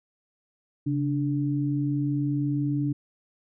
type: tone pair together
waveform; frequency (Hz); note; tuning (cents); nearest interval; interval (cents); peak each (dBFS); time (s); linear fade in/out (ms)
sine; 137.81 / 292; C#3 / D4; -10 / -10; octave + minor second; 1300; -26; 0.86-2.93; 10
effects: none